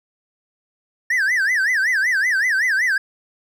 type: tone with vibrato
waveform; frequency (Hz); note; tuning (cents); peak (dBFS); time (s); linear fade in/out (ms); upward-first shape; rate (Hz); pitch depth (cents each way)
triangle; 1764; A6; +4; -14; 1.1-2.98; 5; sine; 5.3; 250
effects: none